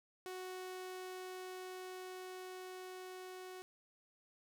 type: tone with level ramp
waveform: sawtooth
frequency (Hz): 369.8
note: F#4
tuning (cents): -1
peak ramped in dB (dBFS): -40 to -44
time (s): 0.26-3.62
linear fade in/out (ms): 0
effects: none